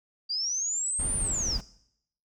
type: linear two-way sweep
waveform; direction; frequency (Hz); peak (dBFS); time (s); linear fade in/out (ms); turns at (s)
sine; up then down; 4655 to 9420 to 4655; -27; 0.29-1.58; 20; 1.16
type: noise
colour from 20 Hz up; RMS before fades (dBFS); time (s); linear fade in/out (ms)
brown; -34; 0.99-1.61; 5
effects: noise-tail reverb RT60 0.7 s tail -18 dB re dry